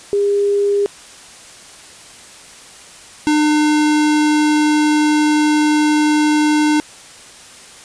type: tone pair in turn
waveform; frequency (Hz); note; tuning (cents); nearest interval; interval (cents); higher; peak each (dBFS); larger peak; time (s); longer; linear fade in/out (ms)
sine / square; 404.5 / 301.9; G#4 / D4; -46 / +48; perfect fourth; 506; first; -12; neither; 0.13-0.86 / 3.27-6.8; second; 0
effects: white hiss -39 dBFS RMS until 7.84 s + resampled to 22050 Hz